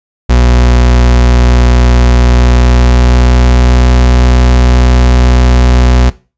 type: tone with pitch glide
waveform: 40% pulse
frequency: 61.1 to 61.95 Hz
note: B1 to B1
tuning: -18 to +6 cents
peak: -3 dBFS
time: 0.29-6.1 s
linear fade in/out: 10 ms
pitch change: +24 cents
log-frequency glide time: 2.24-3.89 s
effects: noise-tail reverb RT60 0.3 s tail -18 dB re dry + resampled to 16000 Hz